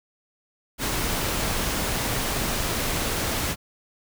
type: noise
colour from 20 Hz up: pink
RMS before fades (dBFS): -26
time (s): 0.78-3.56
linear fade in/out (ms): 50
effects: none